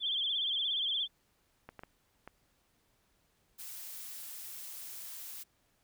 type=tone with vibrato; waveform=sine; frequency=3322 Hz; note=G#7; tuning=in tune; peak=-30 dBFS; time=0-1.08 s; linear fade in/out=50 ms; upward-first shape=sine; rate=17 Hz; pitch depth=100 cents each way
type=clicks; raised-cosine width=0.5 ms; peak=-31 dBFS; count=4; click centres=1.69 / 1.793 / 1.835 / 2.276 s
type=noise; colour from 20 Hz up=blue; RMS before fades=-45 dBFS; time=3.58-5.44 s; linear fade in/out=20 ms
effects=pink hiss -73 dBFS RMS until 5.83 s